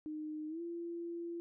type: tone with pitch glide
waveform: sine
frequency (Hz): 307.1 to 340.7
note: D#4 to F4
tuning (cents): -23 to -43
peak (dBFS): -39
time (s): 0.06-1.4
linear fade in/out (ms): 0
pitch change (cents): +180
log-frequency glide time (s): 0.48-0.61
effects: none